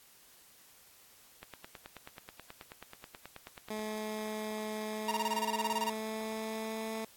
click train, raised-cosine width 0.3 ms, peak -30 dBFS, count 23, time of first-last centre 1.43-3.793 s, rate 9.31 Hz
15% pulse tone with pitch glide, 215.2 to 221.4 Hz, A3 to A3, -38 to +11 cents, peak -30 dBFS, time 3.7-7.05 s, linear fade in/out 5 ms, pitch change +49 cents, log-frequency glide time 4.83-6.93 s
45% pulse tone bursts, 932.3 Hz, A#5, in tune, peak -30 dBFS, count 15, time 5.08-5.899 s, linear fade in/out 5 ms, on 35 ms, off 21 ms
effects white hiss -60 dBFS RMS until 7.16 s + AAC 64 kbps

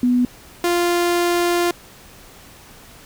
sine / sawtooth tone pair in turn, 246.9 / 348.3 Hz, B3 / F4, 0 / -5 cents, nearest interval tritone, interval 595 cents, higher second, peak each -13 / -12 dBFS, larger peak second, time 0.03-0.25 / 0.64-1.71 s, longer second, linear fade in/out 2 ms, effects pink hiss -44 dBFS RMS until 3.05 s

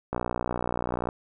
click train, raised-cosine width 1 ms, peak -14 dBFS, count 59, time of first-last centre 0.13-1.089 s, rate 60.5 Hz, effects none

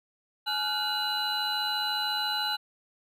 triangle tone cluster, 845 / 1404 / 1498 / 2896 / 4007 Hz, G#5 / F6 / F#6 / F#7 / B7, +30 / +9 / +21 / -38 / +24 cents, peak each -31 / -36 / -35 / -34 / -29 dBFS, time 0.46-2.57 s, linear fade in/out 20 ms, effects none

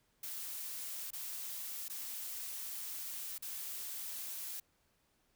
blue noise with dropouts, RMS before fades -43 dBFS, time 0.23-4.6 s, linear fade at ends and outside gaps 5 ms, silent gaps 1.106-1.131 / 1.883-1.897 / 3.382-3.422 s, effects pink hiss -75 dBFS RMS until 5.35 s

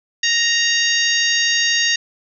harmonic tone, 932.3 Hz, A#5, in tune, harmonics 2 / 3 / 4 / 5 / 6 / 7, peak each -19 / -21 / -22 / -23 / -24 / -24 dBFS, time 0.23-1.96 s, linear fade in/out 5 ms, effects none

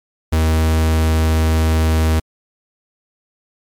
45% pulse tone, 79.6 Hz, D#2, 40 cents sharp, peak -12 dBFS, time 0.32-2.2 s, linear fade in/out 10 ms, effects MP3 96 kbps

